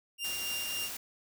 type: tone with tremolo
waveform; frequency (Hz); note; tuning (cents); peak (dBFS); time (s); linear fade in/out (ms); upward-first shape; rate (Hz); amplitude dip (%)
sawtooth; 2794; F7; 0; -30; 0.18-0.9; 50; triangle; 3.6; 30
type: noise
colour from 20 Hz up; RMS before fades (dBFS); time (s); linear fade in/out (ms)
white; -40; 0.24-0.97; 5
effects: none